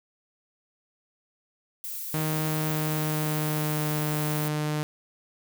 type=noise; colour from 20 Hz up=violet; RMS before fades=-35 dBFS; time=1.84-4.48 s; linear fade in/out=0 ms
type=tone with pitch glide; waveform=sawtooth; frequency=155.56 to 151.22 Hz; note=D#3 to D#3; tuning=0 to -49 cents; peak=-22 dBFS; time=2.14-4.83 s; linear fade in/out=0 ms; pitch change=-49 cents; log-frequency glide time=2.42-4.11 s
effects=none